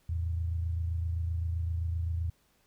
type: tone pair together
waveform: sine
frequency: 82.78 / 110.5 Hz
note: E2 / A2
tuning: +8 / +8 cents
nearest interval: perfect fourth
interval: 500 cents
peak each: -29 / -40 dBFS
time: 0.09-2.3 s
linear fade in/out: 5 ms
effects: pink hiss -69 dBFS RMS until 2.66 s